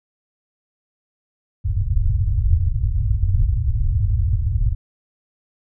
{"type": "low-pass noise", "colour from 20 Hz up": "white", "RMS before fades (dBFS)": -18, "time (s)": [1.64, 4.75], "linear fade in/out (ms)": 20, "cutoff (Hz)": 110, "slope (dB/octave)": 48, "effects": []}